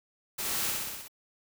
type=noise with echo; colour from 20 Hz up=white; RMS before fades=-34 dBFS; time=0.38-0.71 s; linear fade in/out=10 ms; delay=62 ms; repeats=6; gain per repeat=-2 dB; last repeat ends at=1.082 s; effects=none